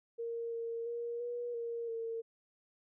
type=tone with pitch steps; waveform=sine; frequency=464.5 / 461.6 / 471.2 / 481.2 / 466.8 / 456 Hz; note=A#4 / A#4 / A#4 / B4 / A#4 / A#4; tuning=-6 / -17 / +19 / -45 / +2 / -38 cents; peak=-36 dBFS; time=0.18-2.22 s; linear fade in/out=20 ms; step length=340 ms; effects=none